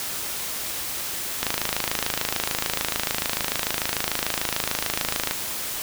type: click train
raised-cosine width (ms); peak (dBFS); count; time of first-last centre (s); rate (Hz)
0.2; -5; 105; 1.43-5.311; 26.8
effects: white hiss -30 dBFS RMS until 5.82 s